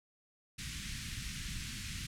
pink band-stop noise, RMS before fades -41 dBFS, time 0.58-2.07 s, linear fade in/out 10 ms, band 210 to 1800 Hz, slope 24 dB/octave, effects low-pass 9000 Hz 12 dB/octave

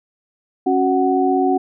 sine tone cluster, 274.7 / 370.5 / 744 Hz, C#4 / F#4 / F#5, -16 / +2 / +9 cents, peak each -18 dBFS, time 0.66-1.58 s, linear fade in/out 10 ms, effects none

